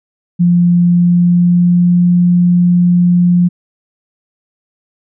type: tone with pitch glide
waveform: sine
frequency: 174.61 to 176.33 Hz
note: F3 to F3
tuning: 0 to +17 cents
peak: -6 dBFS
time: 0.39-3.49 s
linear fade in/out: 20 ms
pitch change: +17 cents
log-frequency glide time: 0.83-2.08 s
effects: none